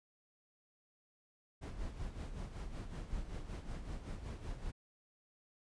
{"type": "noise with tremolo", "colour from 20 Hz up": "brown", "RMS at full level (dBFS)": -41, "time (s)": [1.61, 4.72], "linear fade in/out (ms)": 20, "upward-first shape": "sine", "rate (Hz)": 5.3, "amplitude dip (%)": 60, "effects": ["resampled to 22050 Hz"]}